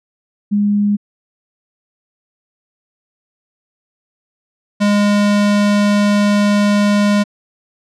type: tone pair in turn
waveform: sine / square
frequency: 205.3 / 205.3 Hz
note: G#3 / G#3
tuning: -20 / -20 cents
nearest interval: unison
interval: 0 cents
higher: neither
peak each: -11 dBFS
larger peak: neither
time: 0.51-0.97 / 4.8-7.24 s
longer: second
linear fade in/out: 20 ms
effects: low-pass 7000 Hz 12 dB/octave